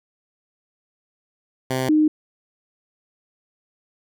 10% pulse / sine tone pair in turn, 130 / 307 Hz, C3 / D#4, -11 / -23 cents, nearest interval octave + minor third, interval 1488 cents, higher second, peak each -13 dBFS, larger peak neither, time 1.7-1.89 / 1.89-2.08 s, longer neither, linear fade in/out 5 ms, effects none

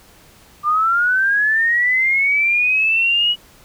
sine linear sweep, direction up, 1181 to 2931 Hz, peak -13 dBFS, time 0.63-3.36 s, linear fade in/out 50 ms, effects pink hiss -48 dBFS RMS until 3.64 s

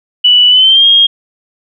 sine tone with pitch glide, 2960 to 3247 Hz, F#7 to G#7, 0 to -40 cents, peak -3 dBFS, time 0.24-1.07 s, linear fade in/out 10 ms, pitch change +160 cents, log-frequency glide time 0.49-0.86 s, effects none

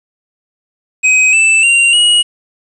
square tone with pitch steps, 2524 / 2643 / 2768 / 2899 Hz, D#7 / E7 / F7 / F#7, +24 / +4 / -16 / -36 cents, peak -7 dBFS, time 1.03-2.23 s, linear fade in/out 20 ms, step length 300 ms, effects resampled to 24000 Hz + 7-bit

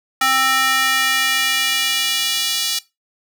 square tone with high-pass filter sweep, 263.9 Hz, C4, 15 cents sharp, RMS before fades -18 dBFS, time 0.21-2.79 s, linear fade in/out 5 ms, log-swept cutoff 1200 to 4000 Hz, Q 1.5, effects noise-tail reverb RT60 0.2 s tail -17 dB re dry

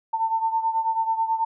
sine beating tone pair, 896 / 905.2 Hz, A5 / A5, +31 / +49 cents, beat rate 9.2 Hz, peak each -22 / -27 dBFS, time 0.13-1.45 s, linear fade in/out 10 ms, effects none

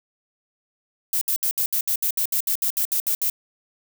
violet noise bursts, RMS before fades -22 dBFS, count 15, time 1.13-3.299 s, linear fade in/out 2 ms, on 83 ms, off 66 ms, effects none

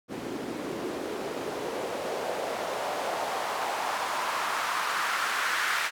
white noise with band-pass filter sweep, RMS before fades -31 dBFS, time 0.08-5.91 s, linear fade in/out 50 ms, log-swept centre 280 to 1600 Hz, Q 2.1, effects none

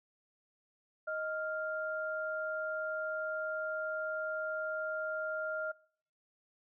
sine tone pair together, 626.4 / 1396.9 Hz, D#5 / F6, +11 / 0 cents, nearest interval octave + major second, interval 1389 cents, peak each -37 / -37 dBFS, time 1.07-5.72 s, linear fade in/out 10 ms, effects noise-tail reverb RT60 0.6 s tail -24 dB re dry

